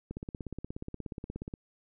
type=click train; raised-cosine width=3 ms; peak=-25 dBFS; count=25; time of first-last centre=0.11-1.539 s; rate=16.8 Hz; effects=none